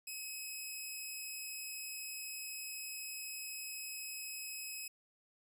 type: tone with amplitude modulation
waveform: 10% pulse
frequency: 2556 Hz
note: D#7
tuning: 46 cents sharp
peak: -32 dBFS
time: 0.07-4.88 s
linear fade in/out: 5 ms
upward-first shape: sine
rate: 180 Hz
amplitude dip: 35%
effects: none